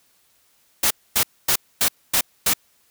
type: noise bursts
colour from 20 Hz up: white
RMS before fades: -18 dBFS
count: 6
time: 0.83-2.536 s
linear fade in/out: 5 ms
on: 76 ms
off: 250 ms
effects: white hiss -61 dBFS RMS until 2.9 s